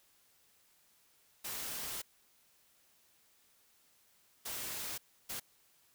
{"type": "noise bursts at uneven times", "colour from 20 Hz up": "white", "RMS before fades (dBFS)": -41, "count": 3, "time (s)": [[1.44, 2.02], [4.45, 4.98], [5.29, 5.4]], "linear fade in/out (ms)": 10, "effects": ["white hiss -69 dBFS RMS until 5.94 s"]}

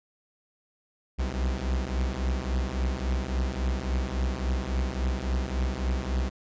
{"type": "beating tone pair", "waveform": "45% pulse", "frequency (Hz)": [61.74, 65.34], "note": ["B1", "C2"], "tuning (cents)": [0, -2], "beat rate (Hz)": 3.6, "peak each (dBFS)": [-30, -28], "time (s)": [1.18, 6.3], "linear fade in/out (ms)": 20, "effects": ["resampled to 16000 Hz"]}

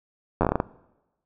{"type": "slowing click train", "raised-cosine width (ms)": 1, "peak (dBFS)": -7, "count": 9, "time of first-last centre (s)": [0.41, 0.601], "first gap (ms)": 10, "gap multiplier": 1.24, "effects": ["noise-tail reverb RT60 1.0 s tail -21 dB re dry"]}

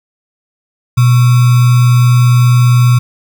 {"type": "tone with sample-and-hold", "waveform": "sine", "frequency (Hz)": 122.6, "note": "B2", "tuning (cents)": -12, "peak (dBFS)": -4, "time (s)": [0.97, 2.99], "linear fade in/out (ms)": 10, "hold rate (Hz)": 1225, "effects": []}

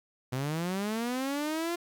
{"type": "linear sweep", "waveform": "sawtooth", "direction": "up", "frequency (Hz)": [123.47, 349.2], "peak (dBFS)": -26, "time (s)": [0.32, 1.76], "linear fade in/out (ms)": 10, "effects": ["10-bit"]}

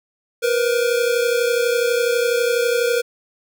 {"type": "tone pair together", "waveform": "square", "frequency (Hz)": [473.9, 506], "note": ["A#4", "B4"], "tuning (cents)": [28, 42], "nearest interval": "minor second", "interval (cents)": 114, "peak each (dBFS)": [-18, -23], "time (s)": [0.42, 3.02], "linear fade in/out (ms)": 20, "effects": []}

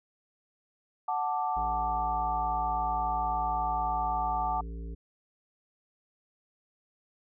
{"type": "chord", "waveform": "sine", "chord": "D major", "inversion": "first", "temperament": "equal", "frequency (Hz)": [740, 880, 1174.7], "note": ["F#5", "A5", "D6"], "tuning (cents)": [0, 0, 0], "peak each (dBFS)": [-31, -31, -34], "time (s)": [1.08, 4.61], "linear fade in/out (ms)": 5}
{"type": "harmonic tone", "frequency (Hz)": 56.3, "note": "A1", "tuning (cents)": 40, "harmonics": [1, 3, 5, 7, 8], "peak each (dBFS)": [-36, -46, -50, -53, -54], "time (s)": [1.56, 4.95], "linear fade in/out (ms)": 10}
{"effects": []}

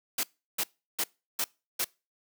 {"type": "noise bursts", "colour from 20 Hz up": "white", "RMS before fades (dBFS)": -29, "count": 5, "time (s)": [0.18, 1.845], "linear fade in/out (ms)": 5, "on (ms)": 53, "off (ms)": 350, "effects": ["noise-tail reverb RT60 0.3 s tail -25 dB re dry", "high-pass 200 Hz 12 dB/octave"]}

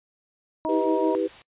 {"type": "harmonic tone", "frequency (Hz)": 316.3, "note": "D#4", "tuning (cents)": 29, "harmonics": [1, 2, 3], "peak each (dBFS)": [-28, -28, -28], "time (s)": [0.65, 1.15], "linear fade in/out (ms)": 0}
{"type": "chord", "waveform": "sine", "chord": "E minor", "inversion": "none", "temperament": "equal with one note detuned", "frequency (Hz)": [322.7, 392, 493.9], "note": ["E4", "G4", "B4"], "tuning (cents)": [-37, 0, 0], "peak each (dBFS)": -26, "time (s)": [0.68, 1.28], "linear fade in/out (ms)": 20}
{"type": "noise", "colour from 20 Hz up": "white", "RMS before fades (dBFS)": -45, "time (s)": [0.69, 1.42], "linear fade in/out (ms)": 2}
{"effects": ["noise-tail reverb RT60 0.1 s tail -23 dB re dry", "resampled to 8000 Hz"]}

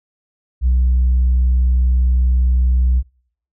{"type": "tone", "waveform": "sine", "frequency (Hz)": 62.5, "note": "B1", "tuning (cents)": 21, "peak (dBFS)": -9, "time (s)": [0.61, 3.03], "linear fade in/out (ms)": 50, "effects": ["noise-tail reverb RT60 0.6 s tail -26 dB re dry", "tanh soft clip ceiling -9 dBFS"]}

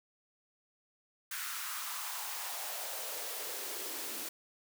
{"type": "noise with high-pass filter sweep", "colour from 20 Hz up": "white", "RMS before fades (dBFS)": -40, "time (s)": [1.31, 4.29], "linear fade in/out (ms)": 5, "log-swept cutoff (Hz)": [1500, 280], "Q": 2.9, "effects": []}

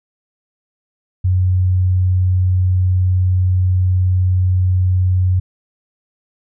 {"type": "tone", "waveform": "sine", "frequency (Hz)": 91.9, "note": "F#2", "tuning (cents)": -11, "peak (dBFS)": -11, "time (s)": [1.24, 5.4], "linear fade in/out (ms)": 10, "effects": []}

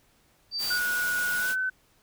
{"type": "tone", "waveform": "sine", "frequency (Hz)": 4650, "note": "D8", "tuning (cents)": -18, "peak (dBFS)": -28, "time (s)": [0.51, 0.8], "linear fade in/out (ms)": 50}
{"type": "noise", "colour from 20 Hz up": "white", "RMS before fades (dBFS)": -35, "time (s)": [0.58, 1.56], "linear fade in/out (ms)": 50}
{"type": "tone with pitch glide", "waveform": "sine", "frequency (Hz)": [1460, 1517.6], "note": ["F#6", "F#6"], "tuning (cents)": [-24, 43], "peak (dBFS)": -25, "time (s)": [0.7, 1.7], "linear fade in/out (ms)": 10, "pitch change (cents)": 67, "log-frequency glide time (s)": [1.37, 1.53]}
{"effects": ["pink hiss -64 dBFS RMS until 2.02 s"]}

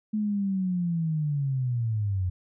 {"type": "linear sweep", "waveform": "sine", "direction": "down", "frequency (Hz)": [215.9, 88.5], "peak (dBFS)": -24, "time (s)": [0.13, 2.3], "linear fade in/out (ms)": 10, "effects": []}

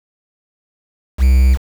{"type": "tone with quantisation", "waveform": "triangle", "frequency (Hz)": 64.6, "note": "C2", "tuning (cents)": -21, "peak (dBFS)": -5, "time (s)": [1.18, 1.58], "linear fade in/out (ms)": 50, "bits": 5, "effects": []}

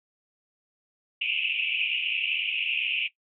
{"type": "band-pass noise", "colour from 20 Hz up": "white", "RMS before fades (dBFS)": -28, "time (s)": [1.21, 3.08], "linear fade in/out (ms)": 5, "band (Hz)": [2400, 2900], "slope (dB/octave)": 96, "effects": ["noise-tail reverb RT60 0.1 s tail -17 dB re dry"]}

